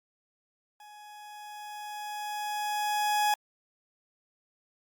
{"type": "tone with level ramp", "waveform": "40% pulse", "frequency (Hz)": 838, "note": "G#5", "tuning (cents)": 15, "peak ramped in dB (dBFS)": [-48, -22], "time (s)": [0.8, 3.34], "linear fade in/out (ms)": 2, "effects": ["Opus 48 kbps"]}